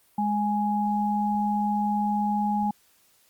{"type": "tone pair together", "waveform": "sine", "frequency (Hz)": [207.7, 832.3], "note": ["G#3", "G#5"], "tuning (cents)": [0, 4], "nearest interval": "2 octaves", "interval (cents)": 2404, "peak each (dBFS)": -25, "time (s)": [0.18, 2.71], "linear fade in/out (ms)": 5, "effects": ["white hiss -62 dBFS RMS until 3.29 s", "Opus 32 kbps"]}